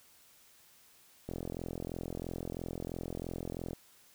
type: click train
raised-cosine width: 2 ms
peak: -25 dBFS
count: 106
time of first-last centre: 1.29-3.732 s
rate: 43 Hz
effects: white hiss -62 dBFS RMS until 4.14 s